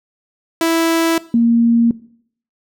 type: tone pair in turn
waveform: sawtooth / sine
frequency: 329.6 / 233.1 Hz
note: E4 / A#3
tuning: 0 / 0 cents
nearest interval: tritone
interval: 600 cents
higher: first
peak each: -9 dBFS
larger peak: neither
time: 0.61-1.18 / 1.34-1.91 s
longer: neither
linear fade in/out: 2 ms
effects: noise-tail reverb RT60 0.6 s tail -19 dB re dry